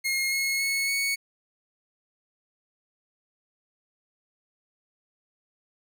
sawtooth tone with pitch steps, 2148 / 2172 / 2196 / 2220 Hz, C7 / C#7 / C#7 / C#7, +45 / -36 / -17 / +2 cents, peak -21 dBFS, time 0.04-1.16 s, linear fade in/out 20 ms, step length 280 ms, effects none

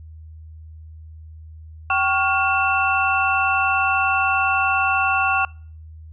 sine tone cluster, 772 / 1112 / 1415 / 2685 Hz, G5 / C#6 / F6 / E7, -27 / +5 / +22 / +31 cents, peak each -22 dBFS, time 1.9-5.45 s, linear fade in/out 2 ms, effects noise-tail reverb RT60 0.5 s tail -26 dB re dry + added 79 Hz sine -37 dBFS peak until 6.12 s

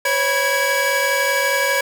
45% pulse tone cluster, 510 / 555 / 980 / 1653 / 2290 Hz, C5 / C#5 / B5 / G#6 / D7, -44 / +2 / -14 / -9 / -44 cents, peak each -27 / -22 / -24 / -21 / -23 dBFS, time 0.05-1.81 s, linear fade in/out 5 ms, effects none

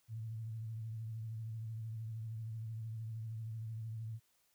sine tone with vibrato, 111.7 Hz, A2, 27 cents sharp, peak -40 dBFS, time 0.08-4.2 s, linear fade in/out 50 ms, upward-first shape sine, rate 13 Hz, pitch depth 46 cents each way, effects white hiss -75 dBFS RMS until 4.54 s

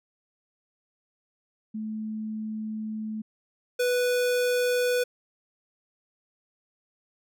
sine / square tone pair in turn, 217 / 493.4 Hz, A3 / B4, -24 / -2 cents, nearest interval octave + major second, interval 1422 cents, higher second, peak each -30 / -23 dBFS, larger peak second, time 1.74-3.22 / 3.79-5.04 s, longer first, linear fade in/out 10 ms, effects none

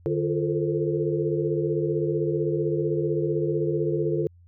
sine tone cluster, 148.4 / 346.3 / 430.7 / 446.4 / 522 Hz, D3 / F4 / A4 / A4 / C5, +18 / -15 / -37 / +25 / -4 cents, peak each -28 / -26 / -30 / -29 / -34 dBFS, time 0.06-4.27 s, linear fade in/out 0 ms, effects added 87 Hz sine -50 dBFS peak until 4.47 s

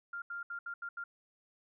sine tone bursts at uneven times, 1396.9 Hz, F6, in tune, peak -38 dBFS, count 6, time 0.13-0.22 / 0.3-0.43 / 0.5-0.59 / 0.66-0.74 / 0.82-0.89 / 0.97-1.04 s, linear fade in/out 5 ms, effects none

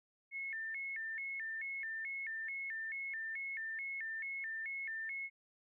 sine tone with vibrato, 1975.5 Hz, B6, in tune, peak -39 dBFS, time 0.31-5.3 s, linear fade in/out 50 ms, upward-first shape square, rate 2.3 Hz, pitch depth 170 cents each way, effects none

